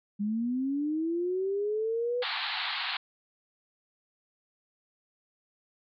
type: linear sweep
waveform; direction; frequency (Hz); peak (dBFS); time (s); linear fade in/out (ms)
sine; up; 200.2 to 500; -27; 0.19-2.24; 20
type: band-pass noise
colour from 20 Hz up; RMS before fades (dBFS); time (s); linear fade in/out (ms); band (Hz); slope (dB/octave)
white; -33; 2.22-2.97; 5; 720 to 4400; 96
effects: none